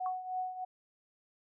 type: tone with tremolo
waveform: sine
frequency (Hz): 740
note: F#5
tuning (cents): 0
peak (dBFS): -31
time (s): 0-0.65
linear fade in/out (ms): 10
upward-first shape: triangle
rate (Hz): 3.2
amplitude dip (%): 75
type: tone with exponential decay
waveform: sine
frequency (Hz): 1108.7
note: C#6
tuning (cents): 0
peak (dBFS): -34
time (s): 0.06-0.16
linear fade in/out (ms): 1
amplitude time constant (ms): 20
effects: none